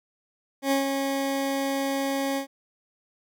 20% pulse tone with ADSR envelope, 273.7 Hz, C#4, 22 cents flat, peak -15 dBFS, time 0.62-2.47 s, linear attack 92 ms, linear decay 130 ms, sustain -5 dB, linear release 100 ms, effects none

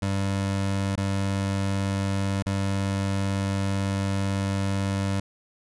25% pulse tone with dropouts, 98 Hz, G2, in tune, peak -20 dBFS, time 0.02-5.2 s, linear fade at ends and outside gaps 5 ms, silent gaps 0.958-0.976 / 2.425-2.461 s, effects resampled to 24000 Hz

